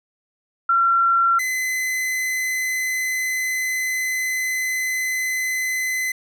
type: tone pair in turn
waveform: sine / 45% pulse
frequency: 1364 / 2032 Hz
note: F6 / B6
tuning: -41 / +49 cents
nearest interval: perfect fifth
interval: 690 cents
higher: second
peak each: -14 / -21 dBFS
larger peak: first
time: 0.69-1.39 / 1.39-6.12 s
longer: second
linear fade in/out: 5 ms
effects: none